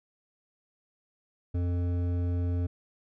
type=tone with hard clipping; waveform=sine; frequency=88 Hz; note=F2; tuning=14 cents sharp; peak=-28 dBFS; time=1.54-2.67 s; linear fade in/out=10 ms; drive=11 dB; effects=none